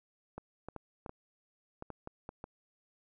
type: clicks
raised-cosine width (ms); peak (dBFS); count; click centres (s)
1; -28; 10; 0.38 / 0.686 / 0.763 / 1.062 / 1.094 / 1.824 / 1.903 / 2.074 / 2.291 / 2.441
effects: none